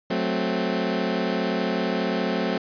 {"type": "chord", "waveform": "20% pulse", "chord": "F# diminished", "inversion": "none", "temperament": "equal", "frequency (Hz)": [185, 220, 261.6], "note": ["F#3", "A3", "C4"], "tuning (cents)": [0, 0, 0], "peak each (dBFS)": [-22, -22, -23], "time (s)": [0.1, 2.58], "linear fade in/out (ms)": 5, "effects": ["resampled to 11025 Hz"]}